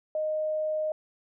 sine tone, 619 Hz, D#5, 9 cents flat, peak -26 dBFS, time 0.15-0.92 s, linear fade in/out 2 ms, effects none

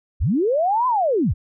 sine linear two-way sweep, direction up then down, 40.55 to 1036 to 40.55 Hz, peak -16 dBFS, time 0.2-1.34 s, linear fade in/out 20 ms, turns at 0.87 s, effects none

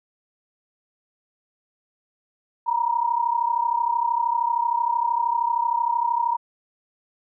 sine tone pair together, 932.3 / 965.3 Hz, A#5 / B5, 0 / -40 cents, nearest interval minor second, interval 60 cents, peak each -22 / -23 dBFS, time 2.66-6.37 s, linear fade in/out 20 ms, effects none

